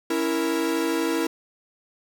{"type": "chord", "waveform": "45% pulse", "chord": "A# diminished", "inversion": "first", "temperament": "equal", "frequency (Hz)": [277.2, 329.6, 466.2], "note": ["C#4", "E4", "A#4"], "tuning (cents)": [0, 0, 0], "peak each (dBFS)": [-30, -24, -28], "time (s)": [0.1, 1.27], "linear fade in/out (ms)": 5, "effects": []}